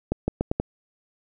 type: accelerating click train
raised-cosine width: 2 ms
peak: -9 dBFS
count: 5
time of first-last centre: 0.12-0.6 s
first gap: 160 ms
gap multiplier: 0.81
effects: none